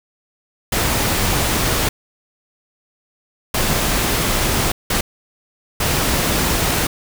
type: noise bursts at uneven times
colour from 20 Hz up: pink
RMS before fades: -18 dBFS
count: 4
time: 0.72-1.89 / 3.54-4.72 / 4.9-5.01 / 5.8-6.87 s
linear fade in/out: 5 ms
effects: none